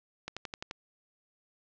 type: click train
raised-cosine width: 0.2 ms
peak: -20 dBFS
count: 6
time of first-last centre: 0.28-0.711 s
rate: 11.6 Hz
effects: low-pass 6000 Hz 12 dB/octave